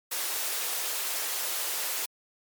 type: high-pass noise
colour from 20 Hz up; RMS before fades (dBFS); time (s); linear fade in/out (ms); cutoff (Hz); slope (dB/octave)
white; -31; 0.11-2.06; 10; 380; 24
effects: MP3 96 kbps